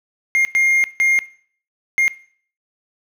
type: tone bursts at uneven times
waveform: triangle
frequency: 2124 Hz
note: C7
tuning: 25 cents sharp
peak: -11 dBFS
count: 4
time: 0.35-0.45 / 0.55-0.84 / 1-1.19 / 1.98-2.08 s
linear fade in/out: 0 ms
effects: noise-tail reverb RT60 0.5 s tail -17 dB re dry